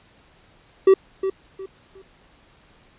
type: tone with echo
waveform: triangle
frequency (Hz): 384.3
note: G4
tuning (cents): -34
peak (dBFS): -7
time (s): 0.87-0.94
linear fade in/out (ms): 5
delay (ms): 360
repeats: 3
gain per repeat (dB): -11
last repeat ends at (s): 2.02
effects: pink hiss -55 dBFS RMS until 2.98 s + resampled to 8000 Hz